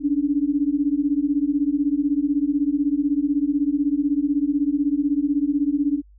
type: beating tone pair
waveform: sine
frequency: 280 / 296 Hz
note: C#4 / D4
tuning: +18 / +14 cents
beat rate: 16 Hz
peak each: -21 dBFS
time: 0-6.02 s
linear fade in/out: 50 ms
effects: added 50 Hz sine -47 dBFS peak until 6.18 s

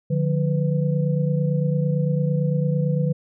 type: tone cluster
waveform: sine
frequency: 148.5 / 177.4 / 498.8 Hz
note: D3 / F3 / B4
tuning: +20 / +27 / +17 cents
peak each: -20 / -24 / -28 dBFS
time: 0.1-3.13 s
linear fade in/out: 10 ms
effects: none

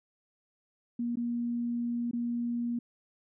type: tone with dropouts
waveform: sine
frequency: 237.8 Hz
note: A#3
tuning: 35 cents sharp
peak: -29 dBFS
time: 0.99-2.79 s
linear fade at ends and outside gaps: 5 ms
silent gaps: 1.157-1.17 / 2.112-2.132 s
effects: none

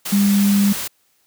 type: tone in noise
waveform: sine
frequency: 201.1 Hz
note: G3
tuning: 44 cents sharp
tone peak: -12 dBFS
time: 0.12-0.73 s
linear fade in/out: 10 ms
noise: white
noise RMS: -26 dBFS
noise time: 0.05-0.88 s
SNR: +11 dB
effects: white hiss -62 dBFS RMS until 1.26 s + high-pass 60 Hz 12 dB/octave

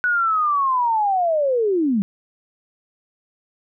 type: linear sweep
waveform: sine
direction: down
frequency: 1483 to 187.5 Hz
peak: -16 dBFS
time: 0.04-2.02 s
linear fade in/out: 0 ms
effects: none

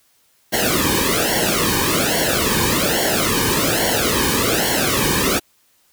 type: noise with flanger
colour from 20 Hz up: pink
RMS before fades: -18 dBFS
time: 0.52-5.4 s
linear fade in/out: 20 ms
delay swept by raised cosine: 0.8 to 1.5 ms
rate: 1.2 Hz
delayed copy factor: -0.95
effects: white hiss -59 dBFS RMS until 5.92 s

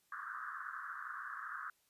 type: band-pass noise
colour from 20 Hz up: pink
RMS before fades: -45 dBFS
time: 0.12-1.7 s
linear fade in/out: 2 ms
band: 1100 to 1700 Hz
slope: 96 dB/octave
effects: white hiss -75 dBFS RMS until 1.89 s + resampled to 32000 Hz

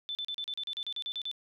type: tone bursts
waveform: sine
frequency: 3523 Hz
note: A7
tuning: 1 cent sharp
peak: -33 dBFS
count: 13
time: 0.09-1.314 s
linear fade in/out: 0 ms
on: 60 ms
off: 37 ms
effects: none

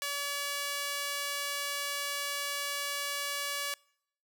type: tone with high-pass filter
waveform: sawtooth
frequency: 570 Hz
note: C#5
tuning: 48 cents sharp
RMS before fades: -35 dBFS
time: 0.02-3.74 s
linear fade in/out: 0 ms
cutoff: 1500 Hz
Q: 0.6
effects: noise-tail reverb RT60 0.7 s tail -26 dB re dry

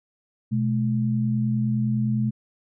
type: tone pair together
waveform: sine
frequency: 124.6 / 214.4 Hz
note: B2 / A3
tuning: +16 / -45 cents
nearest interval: major sixth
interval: 939 cents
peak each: -23 dBFS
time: 0.51-2.31 s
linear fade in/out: 20 ms
effects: none

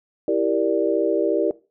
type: chord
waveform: sine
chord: E half-diminished seventh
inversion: none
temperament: equal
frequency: 329.6 / 392 / 466.2 / 587.3 Hz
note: E4 / G4 / Bb4 / D5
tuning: 0 / 0 / 0 / 0 cents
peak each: -23 dBFS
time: 0.28-1.51 s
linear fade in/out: 2 ms
effects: noise-tail reverb RT60 0.3 s tail -19 dB re dry

